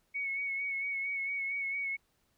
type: tone with vibrato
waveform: sine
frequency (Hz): 2217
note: C#7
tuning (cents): 0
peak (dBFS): -32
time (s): 0.14-1.97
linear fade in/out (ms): 20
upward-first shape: sine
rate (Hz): 4.4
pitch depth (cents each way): 31
effects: pink hiss -74 dBFS RMS until 2.37 s